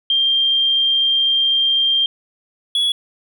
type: tone pair in turn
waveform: sine / triangle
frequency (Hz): 3184 / 3373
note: G7 / G#7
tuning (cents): +26 / +26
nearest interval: minor second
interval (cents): 100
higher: second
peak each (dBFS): -13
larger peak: neither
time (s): 0.1-2.06 / 2.75-2.92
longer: first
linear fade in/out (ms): 2
effects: none